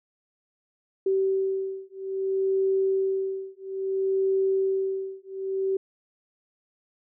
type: beating tone pair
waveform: sine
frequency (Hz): 384.6 / 385.2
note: G4 / G4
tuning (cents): -33 / -30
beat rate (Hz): 0.6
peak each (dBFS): -26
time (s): 1.06-5.77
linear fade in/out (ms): 5
effects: none